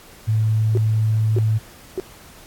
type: tone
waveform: sine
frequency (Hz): 109.5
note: A2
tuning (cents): -8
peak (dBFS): -15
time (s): 0.27-1.59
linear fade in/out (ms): 20
type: tone bursts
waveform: sine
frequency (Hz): 374.8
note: F#4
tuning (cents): +22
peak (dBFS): -20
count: 3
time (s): 0.75-1.999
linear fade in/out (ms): 0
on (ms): 23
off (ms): 590
effects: pink hiss -45 dBFS RMS until 2.46 s + AAC 64 kbps